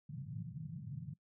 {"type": "band-pass noise", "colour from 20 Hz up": "pink", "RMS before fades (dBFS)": -45, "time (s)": [0.09, 1.14], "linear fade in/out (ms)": 10, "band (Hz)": [110, 170], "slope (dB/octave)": 48, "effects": ["noise-tail reverb RT60 0.1 s tail -20 dB re dry"]}